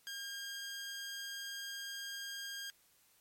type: tone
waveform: 15% pulse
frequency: 1612 Hz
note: G6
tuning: 48 cents sharp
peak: -35 dBFS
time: 0.07-2.7 s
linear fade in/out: 0 ms
effects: white hiss -69 dBFS RMS until 3.2 s + MP3 64 kbps

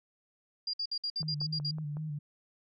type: tone bursts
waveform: sine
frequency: 4800 Hz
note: D8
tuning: 37 cents sharp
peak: -31 dBFS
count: 9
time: 0.67-1.711 s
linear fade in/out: 5 ms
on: 65 ms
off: 57 ms
type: tone with vibrato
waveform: sine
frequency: 151.2 Hz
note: D#3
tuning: 49 cents flat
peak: -34 dBFS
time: 1.2-2.19 s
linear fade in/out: 10 ms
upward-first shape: square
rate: 3.9 Hz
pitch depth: 48 cents each way
type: click train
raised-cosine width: 1 ms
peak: -35 dBFS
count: 5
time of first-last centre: 1.23-1.969 s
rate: 5.41 Hz
effects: none

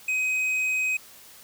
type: tone with tanh clipping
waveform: sine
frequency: 2520 Hz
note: D#7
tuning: 21 cents sharp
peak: -24 dBFS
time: 0.08-0.97 s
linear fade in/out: 5 ms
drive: 7 dB
effects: white hiss -49 dBFS RMS until 1.43 s

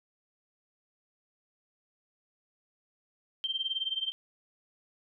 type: tone with tremolo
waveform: sine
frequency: 3140 Hz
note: G7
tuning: 2 cents sharp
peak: -26 dBFS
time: 3.44-4.12 s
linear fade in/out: 0 ms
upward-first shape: triangle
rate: 19 Hz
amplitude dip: 95%
effects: none

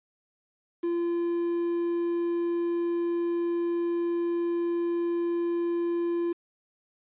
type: tone with quantisation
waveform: triangle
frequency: 342.9 Hz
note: F4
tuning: 32 cents flat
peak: -23 dBFS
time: 0.83-6.33 s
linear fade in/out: 10 ms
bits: 8
effects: resampled to 8000 Hz

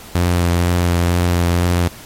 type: tone with vibrato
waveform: sawtooth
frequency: 87.31 Hz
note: F2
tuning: in tune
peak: -9 dBFS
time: 0.15-1.88 s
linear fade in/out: 0 ms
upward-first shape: sine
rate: 2.1 Hz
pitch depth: 18 cents each way
effects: pink hiss -37 dBFS RMS until 2.05 s + MP3 64 kbps

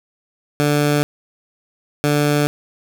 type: tone pair in turn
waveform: 15% pulse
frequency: 146.83 / 146.83 Hz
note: D3 / D3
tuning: 0 / 0 cents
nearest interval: unison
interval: 0 cents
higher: neither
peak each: -8 dBFS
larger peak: neither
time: 0.6-1.03 / 2.04-2.47 s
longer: neither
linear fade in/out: 0 ms
effects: none

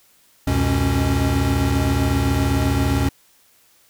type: tone cluster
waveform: square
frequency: 69.3 / 89.3 / 124 / 275.6 Hz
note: C#2 / F2 / B2 / C#4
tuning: 0 / +39 / +7 / -10 cents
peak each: -23 dBFS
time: 0.47-3.09 s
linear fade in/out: 5 ms
effects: white hiss -56 dBFS RMS until 3.89 s

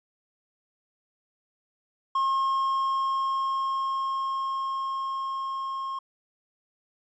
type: tone with level ramp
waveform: triangle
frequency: 1075 Hz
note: C6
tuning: 47 cents sharp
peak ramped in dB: -20 to -28 dBFS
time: 2.15-5.99 s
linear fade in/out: 5 ms
effects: resampled to 16000 Hz

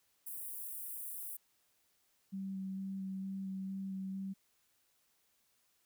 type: high-pass noise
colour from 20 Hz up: white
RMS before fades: -44 dBFS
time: 0.26-1.37 s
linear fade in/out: 10 ms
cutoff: 9100 Hz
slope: 48 dB/octave
type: tone with vibrato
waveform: sine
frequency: 192.1 Hz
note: G3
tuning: 35 cents flat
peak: -38 dBFS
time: 2.32-4.34 s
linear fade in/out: 20 ms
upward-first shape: square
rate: 2.2 Hz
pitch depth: 10 cents each way
effects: white hiss -75 dBFS RMS until 5.85 s

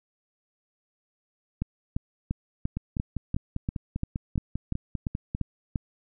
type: two click trains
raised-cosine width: 5 ms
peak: -15 / -17 dBFS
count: 13 / 14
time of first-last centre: 1.62-5.758 / 2.77-5.349 s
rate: 2.9 / 5.04 Hz
effects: none

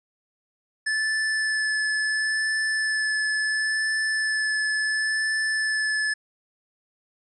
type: tone with vibrato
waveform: square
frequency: 1739 Hz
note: A6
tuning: 21 cents flat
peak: -23 dBFS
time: 0.86-6.14 s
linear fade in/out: 10 ms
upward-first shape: sine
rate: 0.72 Hz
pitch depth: 12 cents each way
effects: resampled to 22050 Hz

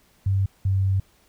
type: tone pair in turn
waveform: sine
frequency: 97.2 / 96.31 Hz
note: G2 / G2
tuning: -14 / -30 cents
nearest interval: unison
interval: 16 cents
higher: first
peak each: -18 dBFS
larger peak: neither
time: 0.26-0.46 / 0.65-1 s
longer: second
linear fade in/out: 5 ms
effects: pink hiss -60 dBFS RMS until 1.28 s

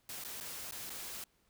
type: noise with dropouts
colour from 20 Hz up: white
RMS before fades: -44 dBFS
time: 0.09-1.24 s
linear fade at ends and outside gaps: 2 ms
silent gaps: 0.239-0.247 / 0.402-0.408 / 0.711-0.721 / 0.896-0.902 s
effects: pink hiss -73 dBFS RMS until 1.49 s

